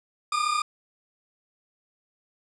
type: tone pair together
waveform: 40% pulse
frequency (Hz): 1195.4 / 1229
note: D6 / D#6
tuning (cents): +30 / -22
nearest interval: unison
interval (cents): 48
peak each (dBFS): -25 / -26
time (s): 0.32-0.62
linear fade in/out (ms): 5
effects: resampled to 22050 Hz + 8-bit